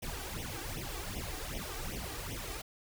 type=noise with flanger; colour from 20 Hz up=pink; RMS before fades=-40 dBFS; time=0.02-2.62 s; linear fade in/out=10 ms; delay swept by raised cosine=0.33 to 2.63 ms; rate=2.6 Hz; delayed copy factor=+0.95; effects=none